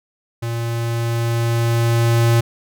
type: tone with level ramp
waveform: square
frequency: 116.54 Hz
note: A#2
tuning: in tune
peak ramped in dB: -22 to -12 dBFS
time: 0.42-2.41 s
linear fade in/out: 10 ms
effects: none